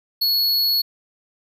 square tone, 4366 Hz, C#8, 27 cents flat, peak -17 dBFS, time 0.21-0.82 s, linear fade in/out 10 ms, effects none

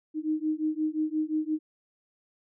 sine beating tone pair, 307.5 / 313.2 Hz, D#4 / D#4, -20 / +11 cents, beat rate 5.7 Hz, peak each -29 dBFS, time 0.14-1.59 s, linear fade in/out 50 ms, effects none

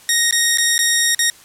10% pulse tone with dropouts, 1869 Hz, A#6, 4 cents sharp, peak -4 dBFS, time 0.09-1.3 s, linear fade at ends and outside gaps 1 ms, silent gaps 0.31-0.325 / 0.574-0.583 / 0.78-0.79 / 1.148-1.191 s, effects white hiss -45 dBFS RMS until 1.44 s + low-pass 12000 Hz 12 dB/octave

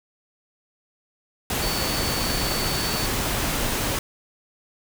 sine tone in noise, 4485 Hz, C#8, 19 cents sharp, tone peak -30 dBFS, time 1.62-3.06 s, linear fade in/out 2 ms, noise pink, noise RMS -25 dBFS, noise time 1.5-3.99 s, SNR -8 dB, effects none

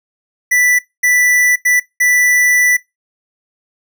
square tone bursts at uneven times, 1975.5 Hz, B6, in tune, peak -10 dBFS, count 4, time 0.51-0.79 / 1.03-1.56 / 1.65-1.8 / 2-2.77 s, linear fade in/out 10 ms, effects noise-tail reverb RT60 0.2 s tail -21 dB re dry

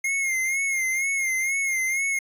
square tone with vibrato, 2134 Hz, C7, 34 cents sharp, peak -23 dBFS, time 0.04-2.19 s, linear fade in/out 5 ms, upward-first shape sine, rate 2.1 Hz, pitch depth 59 cents each way, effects resampled to 32000 Hz

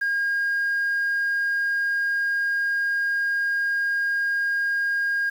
sine tone, 1622 Hz, G#6, 41 cents flat, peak -19 dBFS, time 0.01-5.3 s, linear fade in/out 10 ms, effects tanh soft clip ceiling -19 dBFS + 8-bit

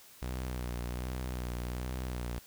sawtooth tone with vibrato, 61.74 Hz, B1, in tune, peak -31 dBFS, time 0.22-2.39 s, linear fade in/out 0 ms, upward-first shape sine, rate 1.3 Hz, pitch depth 48 cents each way, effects white hiss -56 dBFS RMS until 2.46 s

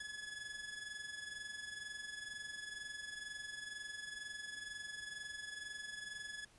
sawtooth tone with amplitude modulation, 1700 Hz, G#6, 40 cents sharp, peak -39 dBFS, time 0-6.45 s, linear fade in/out 5 ms, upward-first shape sine, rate 22.1 Hz, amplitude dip 60%, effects pink hiss -66 dBFS RMS until 6.58 s + resampled to 24000 Hz

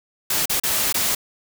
white noise with dropouts, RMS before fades -21 dBFS, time 0.3-1.15 s, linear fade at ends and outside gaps 5 ms, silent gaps 0.457-0.495 / 0.599-0.635 / 0.926-0.943 s, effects none

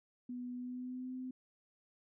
sine tone with pitch glide, 246.9 to 256.1 Hz, B3 to C4, 0 to -37 cents, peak -40 dBFS, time 0.29-1.31 s, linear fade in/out 5 ms, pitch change +63 cents, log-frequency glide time 0.53-1.14 s, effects none

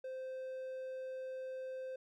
triangle tone, 520 Hz, C5, 11 cents flat, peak -39 dBFS, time 0.04-1.96 s, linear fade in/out 5 ms, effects none

